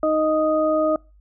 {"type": "harmonic tone", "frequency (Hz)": 311.1, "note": "D#4", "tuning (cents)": 0, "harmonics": [1, 2, 4], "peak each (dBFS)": [-23, -18, -26], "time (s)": [0.03, 0.96], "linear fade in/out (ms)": 2, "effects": ["noise-tail reverb RT60 0.3 s tail -26 dB re dry", "added 50 Hz sine -49 dBFS peak until 1.2 s"]}